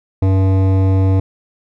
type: tone with hard clipping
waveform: triangle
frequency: 95.4 Hz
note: G2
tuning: 47 cents flat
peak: -12 dBFS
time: 0.22-1.2 s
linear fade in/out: 5 ms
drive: 18 dB
effects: none